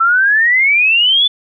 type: exponential sweep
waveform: sine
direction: up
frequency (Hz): 1318.5 to 3520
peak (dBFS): -8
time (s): 0-1.28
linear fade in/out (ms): 10
effects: none